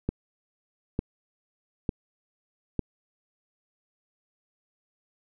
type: click train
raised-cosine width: 3 ms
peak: -13 dBFS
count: 4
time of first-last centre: 0.09-2.793 s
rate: 1.11 Hz
effects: none